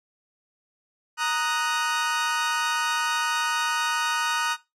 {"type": "chord", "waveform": "sawtooth", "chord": "D# minor", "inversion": "second", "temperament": "equal", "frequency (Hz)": [932.3, 1244.5, 1480], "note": ["A#5", "D#6", "F#6"], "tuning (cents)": [0, 0, 0], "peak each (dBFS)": -24, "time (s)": [1.17, 4.57], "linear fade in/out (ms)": 50, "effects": ["noise-tail reverb RT60 0.2 s tail -17 dB re dry", "low-pass 9000 Hz 12 dB/octave"]}